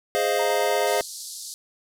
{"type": "chord", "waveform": "square", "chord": "F minor seventh", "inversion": "first", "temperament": "equal", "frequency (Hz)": [415.3, 523.3, 622.3, 698.5], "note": ["Ab4", "C5", "Eb5", "F5"], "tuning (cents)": [0, 0, 0, 0], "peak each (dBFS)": -27, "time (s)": [0.15, 1.01], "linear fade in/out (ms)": 0}
{"type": "tone with tremolo", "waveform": "sine", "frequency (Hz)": 925, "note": "A#5", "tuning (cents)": -14, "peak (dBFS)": -29, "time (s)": [0.39, 1.01], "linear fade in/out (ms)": 5, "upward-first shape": "square", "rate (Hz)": 9.5, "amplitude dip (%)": 30}
{"type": "band-pass noise", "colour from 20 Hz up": "pink", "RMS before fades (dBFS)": -37, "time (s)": [0.87, 1.54], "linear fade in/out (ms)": 0, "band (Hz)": [4100, 12000], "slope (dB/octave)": 48}
{"effects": []}